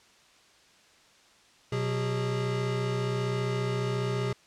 square tone cluster, 124.8 / 186.1 / 409.2 Hz, B2 / F#3 / G#4, +19 / +10 / -26 cents, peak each -30 / -38 / -33 dBFS, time 1.72-4.33 s, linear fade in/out 5 ms, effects white hiss -59 dBFS RMS until 4.46 s + low-pass 6000 Hz 12 dB/octave

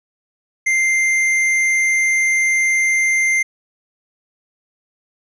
sine tone with hard clipping, 2093 Hz, C7, in tune, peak -15 dBFS, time 0.66-3.43 s, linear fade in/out 10 ms, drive 8 dB, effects none

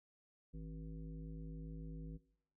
harmonic tone with a mistuned harmonic, 53.5 Hz, A1, 48 cents flat, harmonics 1 / 3 / 5 / 7 / 9, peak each -47 / -49 / -55 / -64 / -63 dBFS, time 0.53-2.18 s, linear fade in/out 20 ms, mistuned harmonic 1, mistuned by -80 cents, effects noise-tail reverb RT60 0.7 s tail -20 dB re dry

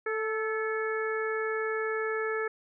harmonic tone with a mistuned harmonic, 440 Hz, A4, in tune, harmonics 1 / 2 / 3 / 4 / 5, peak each -30 / -43 / -36 / -35 / -41 dBFS, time 0.06-2.48 s, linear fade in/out 5 ms, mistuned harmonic 4, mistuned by -36 cents, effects none

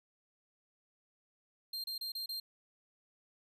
45% pulse tone bursts, 4186 Hz, C8, in tune, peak -37 dBFS, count 5, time 1.73-2.4 s, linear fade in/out 5 ms, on 110 ms, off 30 ms, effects resampled to 32000 Hz + 13-bit

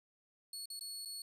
25% pulse tone with dropouts, 4384 Hz, C#8, 20 cents flat, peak -38 dBFS, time 0.53-1.22 s, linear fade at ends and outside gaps 2 ms, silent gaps 0.657-0.701 / 0.794-0.809 / 1.05-1.056 s, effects none

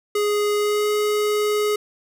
square tone with pitch glide, 415.3 to 419.6 Hz, G#4 to G#4, 0 to +18 cents, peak -19 dBFS, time 0.15-1.76 s, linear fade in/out 5 ms, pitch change +18 cents, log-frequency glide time 0.56-0.89 s, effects none

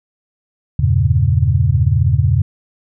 sine chord, E diminished seventh, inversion none, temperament equal, 82.41 / 98 / 116.54 / 138.59 Hz, E2 / G2 / Bb2 / Db3, 0 / 0 / 0 / 0 cents, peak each -16 dBFS, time 0.79-2.42 s, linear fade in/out 5 ms, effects none

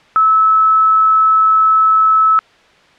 sine tone, 1301 Hz, E6, 23 cents flat, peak -7 dBFS, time 0.16-2.39 s, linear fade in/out 0 ms, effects white hiss -47 dBFS RMS until 2.98 s + low-pass 3000 Hz 12 dB/octave

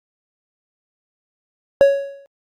triangle tone with exponential decay, 556 Hz, C#5, 5 cents sharp, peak -3 dBFS, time 1.81-2.26 s, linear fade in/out 0 ms, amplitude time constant 96 ms, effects Opus 48 kbps

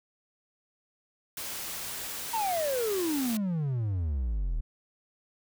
white noise, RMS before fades -37 dBFS, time 1.37-3.37 s, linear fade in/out 2 ms
triangle exponential sweep, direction down, 940 to 36.71 Hz, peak -25 dBFS, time 2.33-4.61 s, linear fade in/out 10 ms
effects none

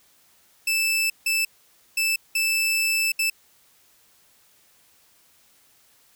sawtooth tone bursts at uneven times, 2637 Hz, E7, in tune, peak -17 dBFS, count 5, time 0.67-1.1 / 1.26-1.45 / 1.97-2.16 / 2.35-3.12 / 3.19-3.3 s, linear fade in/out 5 ms, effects white hiss -59 dBFS RMS until 6.15 s

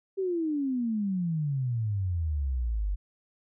sine exponential sweep, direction down, 394.1 to 46.71 Hz, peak -26 dBFS, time 0.17-2.96 s, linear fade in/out 20 ms, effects none

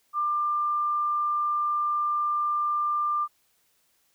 sine tone, 1192 Hz, D6, 25 cents sharp, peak -23 dBFS, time 0.13-3.28 s, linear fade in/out 50 ms, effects white hiss -68 dBFS RMS until 4.14 s

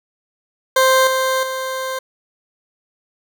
20% pulse tone with level steps, 523 Hz, C5, 1 cent flat, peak -6 / -11 / -17 dBFS, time 0.76-1.99 s, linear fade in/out 5 ms, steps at 1.07 / 1.43 s, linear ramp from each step 2 ms, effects none

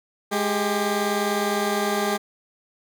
15% pulse tone pair together, 209 / 398.2 Hz, G#3 / G4, +11 / +27 cents, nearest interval major seventh, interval 1116 cents, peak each -18 dBFS, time 0.31-2.18 s, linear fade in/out 20 ms, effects none

